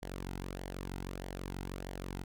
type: tone with flanger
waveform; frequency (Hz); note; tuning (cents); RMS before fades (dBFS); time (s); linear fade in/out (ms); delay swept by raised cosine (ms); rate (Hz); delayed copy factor
sawtooth; 46.25; F#1; 0; -42; 0.02-2.24; 10; 0.77 to 1.77; 1.6; -0.55
effects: none